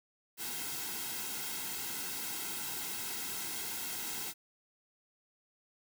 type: noise with comb filter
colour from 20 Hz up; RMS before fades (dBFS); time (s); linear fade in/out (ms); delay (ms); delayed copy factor
white; -39; 0.37-4.34; 50; 1.7; -0.75
effects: none